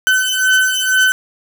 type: beating tone pair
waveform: 35% pulse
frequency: 1519 / 1521.1 Hz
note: F#6 / F#6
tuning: +45 / +47 cents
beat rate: 2.1 Hz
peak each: -13 dBFS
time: 0.07-1.12 s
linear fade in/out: 0 ms
effects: none